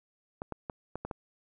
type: clicks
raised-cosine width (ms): 1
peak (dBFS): -22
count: 6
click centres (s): 0.419 / 0.523 / 0.698 / 0.956 / 1.05 / 1.112
effects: none